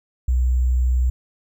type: tone with sample-and-hold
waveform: sine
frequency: 62.5 Hz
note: B1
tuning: 21 cents sharp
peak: -15 dBFS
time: 0.28-1.1 s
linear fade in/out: 5 ms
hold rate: 7350 Hz
effects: none